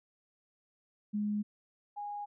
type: tone pair in turn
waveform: sine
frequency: 208.5 / 823 Hz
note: G#3 / G#5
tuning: +7 / -16 cents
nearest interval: 2 octaves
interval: 2377 cents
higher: second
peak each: -30 / -37 dBFS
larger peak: first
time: 1.13-1.43 / 1.96-2.26 s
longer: neither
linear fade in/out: 20 ms
effects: none